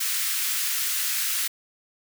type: high-pass noise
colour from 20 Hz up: white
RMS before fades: -26 dBFS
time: 0-1.48 s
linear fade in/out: 10 ms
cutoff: 1400 Hz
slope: 24 dB/octave
effects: none